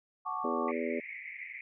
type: chord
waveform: sine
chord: D major seventh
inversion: first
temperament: equal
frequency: 740 / 880 / 1108.7 / 1174.7 Hz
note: F#5 / A5 / C#6 / D6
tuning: 0 / 0 / 0 / 0 cents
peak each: -41 / -40 / -36 / -38 dBFS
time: 0.25-0.72 s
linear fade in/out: 20 ms
type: harmonic tone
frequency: 82.41 Hz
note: E2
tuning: in tune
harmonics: 3 / 4 / 5 / 6 / 7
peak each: -36 / -39 / -36 / -40 / -38 dBFS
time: 0.44-1 s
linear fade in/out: 5 ms
type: band-pass noise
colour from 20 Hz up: pink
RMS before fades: -44 dBFS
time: 0.68-1.61 s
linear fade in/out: 0 ms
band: 2000 to 2300 Hz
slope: 96 dB/octave
effects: none